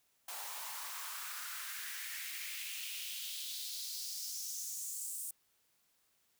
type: noise with high-pass filter sweep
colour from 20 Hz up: white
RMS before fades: -43 dBFS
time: 0.28-5.31 s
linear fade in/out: 5 ms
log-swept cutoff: 760 to 8800 Hz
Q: 3
effects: white hiss -75 dBFS RMS until 6.39 s